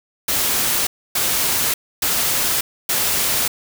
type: noise bursts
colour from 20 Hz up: white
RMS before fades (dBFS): -19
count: 4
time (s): 0.28-3.48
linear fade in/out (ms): 5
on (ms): 590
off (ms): 280
effects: none